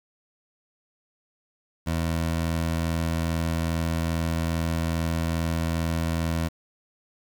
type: tone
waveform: 20% pulse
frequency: 82.41 Hz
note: E2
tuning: in tune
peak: -19 dBFS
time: 1.86-6.49 s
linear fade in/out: 20 ms
effects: 8-bit